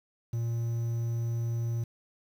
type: tone with quantisation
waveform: triangle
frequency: 116.54 Hz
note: A#2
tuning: in tune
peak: -26 dBFS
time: 0.33-1.84 s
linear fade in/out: 5 ms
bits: 9
effects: none